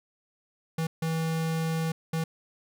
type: tone bursts at uneven times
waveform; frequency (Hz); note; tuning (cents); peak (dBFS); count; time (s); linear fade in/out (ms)
square; 162.1; E3; -29; -27; 3; 0.78-0.87 / 1.02-1.92 / 2.13-2.24; 5
effects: none